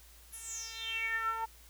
10% pulse tone with band-pass filter sweep, 451.2 Hz, A4, 44 cents sharp, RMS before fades -37 dBFS, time 0.32-1.46 s, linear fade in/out 20 ms, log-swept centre 11000 to 910 Hz, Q 8.1, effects added 57 Hz sine -57 dBFS peak until 1.69 s + white hiss -59 dBFS RMS until 1.69 s

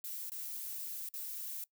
violet noise with dropouts, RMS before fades -42 dBFS, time 0.04-1.64 s, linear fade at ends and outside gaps 2 ms, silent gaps 0.297-0.318 / 1.089-1.138 s, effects noise-tail reverb RT60 0.1 s tail -21 dB re dry

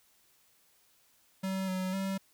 square tone with pitch steps, 190.7 / 186.2 / 193.2 Hz, G3 / F#3 / G3, -47 / +11 / -25 cents, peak -32 dBFS, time 1.43-2.18 s, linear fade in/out 10 ms, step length 250 ms, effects white hiss -67 dBFS RMS until 2.33 s

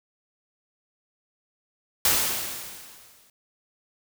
white noise with exponential decay, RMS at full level -19 dBFS, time 2.05-3.3 s, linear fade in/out 2 ms, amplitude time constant 270 ms, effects none

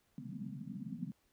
white band-pass noise, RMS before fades -44 dBFS, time 0.18-1.12 s, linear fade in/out 0 ms, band 130 to 260 Hz, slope 96 dB/octave, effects pink hiss -75 dBFS RMS until 1.32 s

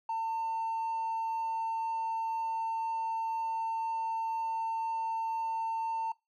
triangle tone, 901 Hz, A5, 41 cents sharp, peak -27 dBFS, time 0.09-6.12 s, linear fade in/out 5 ms, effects noise-tail reverb RT60 0.2 s tail -23 dB re dry + tanh soft clip ceiling -27 dBFS

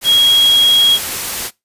sine tone in noise, 3294 Hz, G#7, 15 cents flat, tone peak -7 dBFS, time 0.04-0.99 s, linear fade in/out 50 ms, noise white, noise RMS -21 dBFS, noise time 0.01-1.51 s, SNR +11 dB, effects noise-tail reverb RT60 0.2 s tail -22 dB re dry + resampled to 32000 Hz

